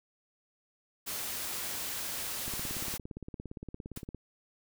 white noise, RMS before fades -37 dBFS, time 1.06-2.98 s, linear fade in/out 20 ms
click train, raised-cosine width 3 ms, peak -28 dBFS, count 30, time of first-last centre 2.48-4.147 s, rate 17.4 Hz
white noise with exponential decay, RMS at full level -39 dBFS, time 3.96-4.05 s, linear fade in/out 5 ms, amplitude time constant 19 ms
effects none

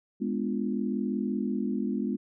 sine chord, G# diminished seventh, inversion none, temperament equal with one note detuned, 207.7 / 248.2 / 293.7 / 349.2 Hz, G#3 / B3 / D4 / F4, 0 / +9 / 0 / 0 cents, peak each -30 / -31 / -36 / -36 dBFS, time 0.2-2.17 s, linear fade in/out 20 ms, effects none

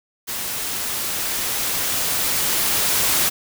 white noise with level ramp, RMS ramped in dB -27 to -18 dBFS, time 0.27-3.3 s, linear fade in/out 20 ms, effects none

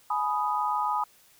sine chord, G# minor, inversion none, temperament equal with one note detuned, 841.2 / 987.8 / 1244.5 Hz, G#5 / B5 / D#6, +22 / 0 / 0 cents, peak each -29 dBFS, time 0.1-1.04 s, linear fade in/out 5 ms, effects white hiss -59 dBFS RMS until 1.39 s

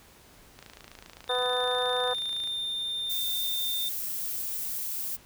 click train, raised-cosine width 0.2 ms, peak -28 dBFS, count 53, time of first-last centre 0.59-2.474 s, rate 27.6 Hz
harmonic tone, 249.6 Hz, B3, 19 cents sharp, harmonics 2 / 3 / 4 / 5 / 6 / 7, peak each -29 / -33 / -35 / -37 / -39 / -40 dBFS, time 1.29-2.14 s, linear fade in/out 10 ms
triangle tone, 3611 Hz, A7, 44 cents sharp, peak -28 dBFS, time 1.29-3.89 s, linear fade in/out 5 ms
violet noise, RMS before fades -33 dBFS, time 3.09-5.17 s, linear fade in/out 20 ms
effects pink hiss -55 dBFS RMS until 5.25 s

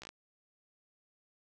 slowing click train, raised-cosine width 0.2 ms, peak -29 dBFS, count 5, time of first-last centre 0.02-0.091 s, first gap 15 ms, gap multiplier 1.11, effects none

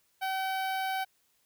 sawtooth tone with notch filter, 764 Hz, G5, 45 cents flat, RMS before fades -32 dBFS, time 0.21-1.05 s, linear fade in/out 20 ms, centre 7200 Hz, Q 0.81, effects white hiss -71 dBFS RMS until 1.45 s

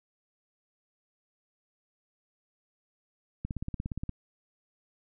click train, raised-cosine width 5 ms, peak -21 dBFS, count 12, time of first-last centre 3.45-4.093 s, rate 17.1 Hz, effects none

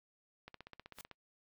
click train, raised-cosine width 0.3 ms, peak -33 dBFS, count 11, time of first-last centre 0.48-1.113 s, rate 15.8 Hz
white noise with exponential growth, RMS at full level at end -45 dBFS, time 0.93-1.01 s, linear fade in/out 2 ms, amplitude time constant 16 ms
effects noise-tail reverb RT60 0.1 s tail -26 dB re dry

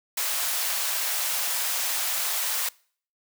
white high-pass noise, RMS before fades -27 dBFS, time 0.17-2.69 s, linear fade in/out 5 ms, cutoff 600 Hz, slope 24 dB/octave, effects noise-tail reverb RT60 0.5 s tail -24 dB re dry

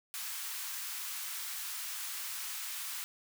white high-pass noise, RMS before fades -40 dBFS, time 0.14-3.04 s, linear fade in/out 0 ms, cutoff 1000 Hz, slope 24 dB/octave, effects none

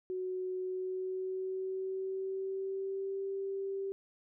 sine tone with pitch glide, 370 to 390.6 Hz, F#4 to G4, 0 to -6 cents, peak -34 dBFS, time 0.1-3.92 s, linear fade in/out 0 ms, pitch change +94 cents, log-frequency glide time 0.6-3.23 s, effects none

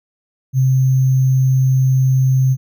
sine tone with sample-and-hold, 130.81 Hz, C3, in tune, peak -10 dBFS, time 0.53-2.57 s, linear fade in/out 50 ms, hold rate 6300 Hz, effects none

